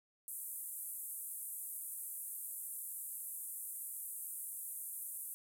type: band-pass noise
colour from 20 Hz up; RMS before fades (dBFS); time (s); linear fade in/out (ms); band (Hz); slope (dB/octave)
white; -45; 0.28-5.34; 0; 8600 to 14000; 48
effects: none